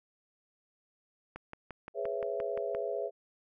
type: click train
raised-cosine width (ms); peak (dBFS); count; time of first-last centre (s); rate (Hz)
0.5; -27; 9; 1.36-2.749; 5.76
type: chord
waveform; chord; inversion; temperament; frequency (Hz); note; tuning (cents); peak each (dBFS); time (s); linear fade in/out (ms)
sine; C# minor seventh; second; just; 415.8 / 498.9 / 554.4 / 665.2; G#4 / B4 / C#5 / E5; +2 / +17 / 0 / +16; -37 / -38 / -38 / -37; 1.94-3.11; 50
effects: none